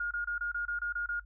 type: tone bursts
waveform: sine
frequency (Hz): 1425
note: F6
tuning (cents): +34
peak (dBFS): -30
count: 9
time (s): 0-1.198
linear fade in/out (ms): 5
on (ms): 110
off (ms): 26
effects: noise-tail reverb RT60 0.1 s tail -22 dB re dry + added 50 Hz sine -50 dBFS peak until 1.25 s